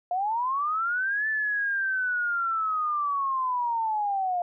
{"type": "linear two-way sweep", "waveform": "sine", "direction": "up then down", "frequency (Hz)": [697, 1760, 697], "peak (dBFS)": -24, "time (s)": [0.11, 4.42], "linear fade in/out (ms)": 2, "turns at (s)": 1.28, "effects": []}